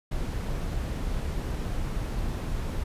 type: noise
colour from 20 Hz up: brown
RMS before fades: -30 dBFS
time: 0.11-2.84 s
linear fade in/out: 10 ms
effects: resampled to 32000 Hz